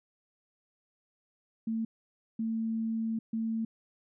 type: tone bursts at uneven times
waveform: sine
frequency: 224.4 Hz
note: A3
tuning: 34 cents sharp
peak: -29 dBFS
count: 3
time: 1.67-1.85 / 2.39-3.19 / 3.33-3.65 s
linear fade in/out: 5 ms
effects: none